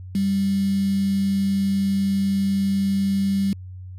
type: tone with quantisation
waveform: sine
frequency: 196 Hz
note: G3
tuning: in tune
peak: -18 dBFS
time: 0.15-3.53 s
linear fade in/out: 2 ms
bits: 6
effects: added 92 Hz sine -34 dBFS peak until 3.98 s + resampled to 32000 Hz